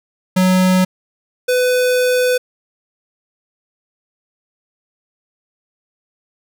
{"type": "tone pair in turn", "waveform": "square", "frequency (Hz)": [185, 500.5], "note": ["F#3", "B4"], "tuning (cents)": [0, 23], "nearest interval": "octave + perfect fourth", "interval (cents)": 1723, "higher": "second", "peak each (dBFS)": [-11, -13], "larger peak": "first", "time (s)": [[0.36, 0.85], [1.48, 2.38]], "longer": "second", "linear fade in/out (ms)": 10, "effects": []}